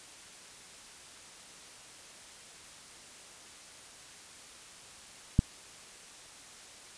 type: click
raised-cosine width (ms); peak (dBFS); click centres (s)
5; -9; 5.391
effects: white hiss -51 dBFS RMS until 6.97 s + resampled to 22050 Hz